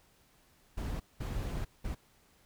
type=noise bursts at uneven times; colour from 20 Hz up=brown; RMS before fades=-36 dBFS; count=3; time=0.77-1 / 1.2-1.65 / 1.84-1.95 s; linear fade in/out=10 ms; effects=pink hiss -66 dBFS RMS until 2.45 s